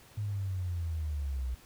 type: linear sweep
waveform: sine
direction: down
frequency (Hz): 106 to 60.4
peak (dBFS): -31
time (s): 0.17-1.55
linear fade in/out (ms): 10
effects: pink hiss -57 dBFS RMS until 1.65 s